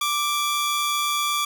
sawtooth tone pair together, 1174.7 / 3376 Hz, D6 / G#7, 0 / +28 cents, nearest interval octave + tritone, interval 1828 cents, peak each -19 / -24 dBFS, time 0.01-1.45 s, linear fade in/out 5 ms, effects none

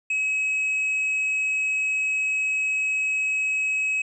triangle tone, 2558 Hz, D#7, 47 cents sharp, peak -20 dBFS, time 0.1-4.02 s, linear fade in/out 5 ms, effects resampled to 24000 Hz

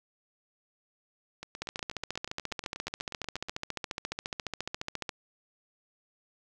two click trains, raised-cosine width 0.2 ms, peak -16 / -23 dBFS, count 51 / 18, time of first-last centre 1.62-5.092 / 1.43-3.486 s, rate 14.4 / 8.27 Hz, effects none

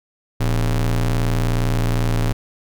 square ring-modulated tone, 71 Hz, C#2, 42 cents sharp, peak -14 dBFS, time 0.4-2.33 s, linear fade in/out 10 ms, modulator 41.3 Hz, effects none

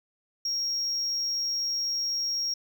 sine tone, 5588 Hz, F8, in tune, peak -24 dBFS, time 0.45-2.54 s, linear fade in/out 5 ms, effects tanh soft clip ceiling -25 dBFS + 10-bit

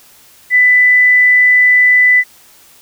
sine tone, 1993 Hz, B6, 15 cents sharp, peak -5 dBFS, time 0.5-2.24 s, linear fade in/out 50 ms, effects white hiss -44 dBFS RMS until 2.81 s

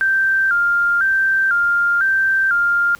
sine tone with vibrato, 1480 Hz, F#6, in tune, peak -13 dBFS, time 0.01-2.95 s, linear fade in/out 0 ms, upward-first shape square, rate 1 Hz, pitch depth 96 cents each way, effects pink hiss -46 dBFS RMS until 2.99 s

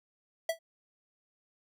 square tone with exponential decay, 657 Hz, E5, 6 cents flat, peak -25 dBFS, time 0.49-0.59 s, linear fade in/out 5 ms, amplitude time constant 20 ms, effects none

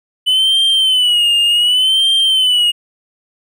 triangle tone with vibrato, 2990 Hz, F#7, 17 cents sharp, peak -8 dBFS, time 0.26-2.72 s, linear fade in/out 20 ms, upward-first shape sine, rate 0.67 Hz, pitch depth 100 cents each way, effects none

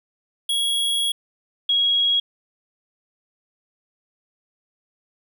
square / sine tone pair in turn, 3322 / 3307 Hz, G#7 / G#7, 0 / -8 cents, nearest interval unison, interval 8 cents, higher first, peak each -20 / -16 dBFS, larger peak second, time 0.49-1.12 / 1.69-2.2 s, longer first, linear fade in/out 5 ms, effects 9-bit

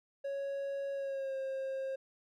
triangle tone with pitch glide, 554.4 to 534.3 Hz, C#5 to C5, 0 to +36 cents, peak -33 dBFS, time 0.24-1.96 s, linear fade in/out 10 ms, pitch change -64 cents, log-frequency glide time 0.93-1.36 s, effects none

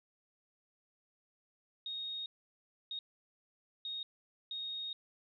sine tone bursts at uneven times, 3729 Hz, A#7, in tune, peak -38 dBFS, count 4, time 1.86-2.26 / 2.91-2.99 / 3.85-4.03 / 4.51-4.93 s, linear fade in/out 2 ms, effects none

